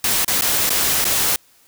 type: noise with dropouts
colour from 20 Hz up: white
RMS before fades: -18 dBFS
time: 0.04-1.36 s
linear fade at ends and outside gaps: 2 ms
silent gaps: 0.247-0.279 / 0.411-0.42 / 0.694-0.703 / 1.044-1.051 s
effects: white hiss -54 dBFS RMS until 1.67 s